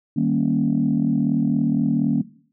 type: chord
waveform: sine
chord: Eb dominant seventh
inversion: none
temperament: equal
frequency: 155.56 / 196 / 233.1 / 277.2 Hz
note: Eb3 / G3 / Bb3 / Db4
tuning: 0 / 0 / 0 / 0 cents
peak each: -23 / -25 / -20 / -22 dBFS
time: 0.16-2.22 s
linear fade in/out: 10 ms
effects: noise-tail reverb RT60 0.5 s tail -17 dB re dry + tanh soft clip ceiling -9 dBFS